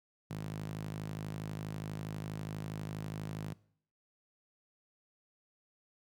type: tone with high-pass filter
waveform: sawtooth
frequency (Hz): 52.3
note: G#1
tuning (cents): +13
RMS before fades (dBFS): -41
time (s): 0.3-3.54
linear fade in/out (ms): 10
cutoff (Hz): 140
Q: 3
effects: noise-tail reverb RT60 0.6 s tail -21 dB re dry